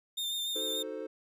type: tone with vibrato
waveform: 40% pulse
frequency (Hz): 3620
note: A7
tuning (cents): +48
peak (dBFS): -31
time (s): 0.17-0.83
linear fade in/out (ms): 10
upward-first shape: sine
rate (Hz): 6.9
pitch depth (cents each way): 23
type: chord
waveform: triangle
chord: D# diminished seventh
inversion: none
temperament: equal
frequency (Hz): 311.1 / 370 / 440 / 523.3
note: D#4 / F#4 / A4 / C5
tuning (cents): 0 / 0 / 0 / 0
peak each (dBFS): -41 / -44 / -38 / -39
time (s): 0.55-1.07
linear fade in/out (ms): 10
effects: none